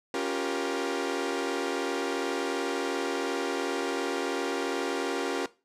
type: chord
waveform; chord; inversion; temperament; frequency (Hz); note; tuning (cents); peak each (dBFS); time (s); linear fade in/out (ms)
sawtooth; G half-diminished seventh; second; equal with one note detuned; 277.2 / 349.2 / 392 / 472.4; Db4 / F4 / G4 / Bb4; 0 / 0 / 0 / +23; -30; 0.14-5.46; 2
effects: noise-tail reverb RT60 0.3 s tail -18 dB re dry + low-pass 8000 Hz 12 dB/octave